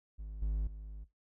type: tone with level steps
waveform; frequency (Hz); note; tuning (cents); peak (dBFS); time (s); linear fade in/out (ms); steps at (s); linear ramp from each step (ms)
triangle; 51.91; G#1; 0; -38 / -28 / -40; 0.18-1.05; 20; 0.42 / 0.67; 2
effects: noise-tail reverb RT60 0.2 s tail -17 dB re dry